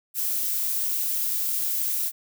violet noise, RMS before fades -26 dBFS, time 0.14-2.12 s, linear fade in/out 50 ms, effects none

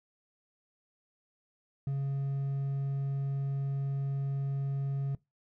triangle tone with hard clipping, 138 Hz, C#3, 7 cents flat, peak -30 dBFS, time 1.87-5.15 s, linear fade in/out 2 ms, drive 5 dB, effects noise-tail reverb RT60 0.2 s tail -22 dB re dry

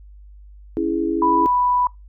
sine chord, C# minor, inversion none, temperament equal, 277.2 / 329.6 / 415.3 Hz, C#4 / E4 / G#4, 0 / 0 / 0 cents, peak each -25 / -20 / -25 dBFS, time 0.77-1.46 s, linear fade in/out 0 ms
sine tone, 987.8 Hz, B5, in tune, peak -15 dBFS, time 1.22-1.87 s, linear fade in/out 2 ms
effects noise-tail reverb RT60 0.2 s tail -23 dB re dry + added 50 Hz sine -40 dBFS peak until 2.08 s

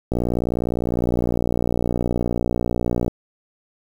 click train, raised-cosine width 2 ms, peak -8 dBFS, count 178, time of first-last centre 0.12-3.08 s, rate 59.8 Hz, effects 7-bit

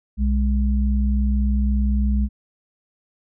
sine tone pair together, 61.79 / 207.7 Hz, B1 / G#3, +2 / 0 cents, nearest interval octave + major sixth, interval 2098 cents, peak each -17 / -23 dBFS, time 0.17-2.29 s, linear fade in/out 50 ms, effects none

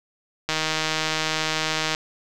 click train, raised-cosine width 0.2 ms, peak -6 dBFS, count 230, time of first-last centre 0.49-1.949 s, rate 157 Hz, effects none

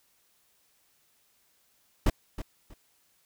brown noise with echo, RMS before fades -20 dBFS, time 2.06-2.1 s, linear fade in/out 5 ms, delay 320 ms, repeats 2, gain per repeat -13 dB, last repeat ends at 2.74 s, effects white hiss -68 dBFS RMS until 3.25 s

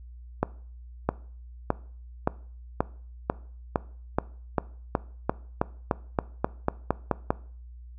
accelerating click train, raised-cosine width 1 ms, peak -8 dBFS, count 19, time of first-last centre 0.43-7.305 s, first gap 660 ms, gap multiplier 0.93, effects noise-tail reverb RT60 0.5 s tail -20 dB re dry + added 60 Hz sine -42 dBFS peak until 7.98 s

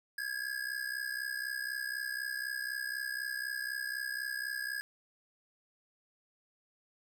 square ring-modulated tone, 1661.2 Hz, G#6, in tune, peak -33 dBFS, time 0.18-4.81 s, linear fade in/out 0 ms, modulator 32 Hz, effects none

